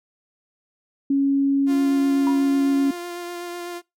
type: tone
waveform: sine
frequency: 276.6 Hz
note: C#4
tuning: 4 cents flat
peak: -16 dBFS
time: 1.1-2.91 s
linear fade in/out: 5 ms
type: tone with vibrato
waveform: sawtooth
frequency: 349.2 Hz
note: F4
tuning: in tune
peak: -26 dBFS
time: 1.66-3.82 s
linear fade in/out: 50 ms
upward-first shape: sine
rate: 8 Hz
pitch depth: 14 cents each way
type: tone with exponential decay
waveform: sine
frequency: 973 Hz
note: B5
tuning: 26 cents flat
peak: -23 dBFS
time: 2.27-2.49 s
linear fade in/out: 0 ms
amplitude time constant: 47 ms
effects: noise-tail reverb RT60 0.2 s tail -22 dB re dry